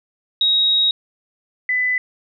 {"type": "tone pair in turn", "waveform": "sine", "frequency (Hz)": [3791, 2001], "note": ["A#7", "B6"], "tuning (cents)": [28, 22], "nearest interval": "major seventh", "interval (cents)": 1106, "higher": "first", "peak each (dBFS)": [-13, -16], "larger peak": "first", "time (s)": [[0.41, 0.91], [1.69, 1.98]], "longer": "first", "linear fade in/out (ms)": 2, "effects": []}